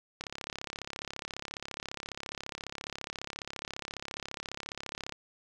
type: click train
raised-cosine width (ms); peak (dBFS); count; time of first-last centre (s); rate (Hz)
0.2; -20; 171; 0.21-5.123; 34.6
effects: none